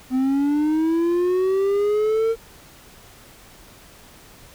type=linear sweep; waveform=triangle; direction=up; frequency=253.7 to 457.9 Hz; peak=-15 dBFS; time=0.1-2.36 s; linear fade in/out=50 ms; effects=pink hiss -47 dBFS RMS until 4.54 s